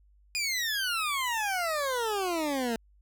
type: exponential sweep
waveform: 20% pulse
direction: down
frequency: 2489 to 222.4 Hz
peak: -23 dBFS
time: 0.35-2.76 s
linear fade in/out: 0 ms
effects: added 50 Hz sine -58 dBFS peak until 3.01 s